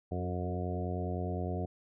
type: harmonic tone with a mistuned harmonic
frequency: 89.7 Hz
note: F2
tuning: 47 cents sharp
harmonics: 1 / 2 / 3 / 4 / 5 / 6 / 7 / 8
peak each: -35 / -39 / -43 / -42 / -43 / -47 / -44 / -43 dBFS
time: 0.11-1.66 s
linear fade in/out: 10 ms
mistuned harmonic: 4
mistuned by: +18 cents
effects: none